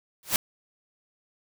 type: noise with exponential growth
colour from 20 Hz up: white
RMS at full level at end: -18 dBFS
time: 0.23-0.36 s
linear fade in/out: 1 ms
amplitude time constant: 27 ms
effects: none